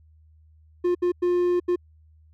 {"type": "tone bursts at uneven times", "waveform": "triangle", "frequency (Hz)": 354.4, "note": "F4", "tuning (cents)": 25, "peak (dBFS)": -17, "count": 4, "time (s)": [[0.84, 0.95], [1.02, 1.12], [1.22, 1.6], [1.68, 1.76]], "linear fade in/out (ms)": 10, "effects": ["added 78 Hz sine -52 dBFS peak until 2.33 s"]}